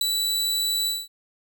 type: tone with ADSR envelope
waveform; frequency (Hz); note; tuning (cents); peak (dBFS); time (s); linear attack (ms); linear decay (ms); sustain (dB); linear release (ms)
sawtooth; 3951; B7; 0; -13; 0.01-1.08; 4; 4; -6; 210
effects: none